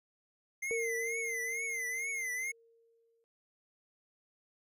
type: tone with vibrato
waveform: square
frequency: 2093 Hz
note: C7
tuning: in tune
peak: -35 dBFS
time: 0.62-2.52 s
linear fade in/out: 10 ms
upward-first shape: triangle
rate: 2.2 Hz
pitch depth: 120 cents each way
type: tone with exponential decay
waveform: sine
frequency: 460 Hz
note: A#4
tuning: 23 cents flat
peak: -32 dBFS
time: 0.71-3.24 s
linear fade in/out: 0 ms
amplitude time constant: 550 ms
effects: resampled to 32000 Hz